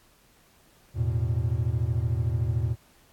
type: chord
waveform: triangle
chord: E suspended fourth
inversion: none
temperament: equal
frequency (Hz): 82.41 / 110 / 123.47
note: E2 / A2 / B2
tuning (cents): 0 / 0 / 0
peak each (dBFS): -27 / -25 / -26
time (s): 0.94-2.76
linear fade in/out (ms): 50
effects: pink hiss -60 dBFS RMS until 3.12 s + AAC 64 kbps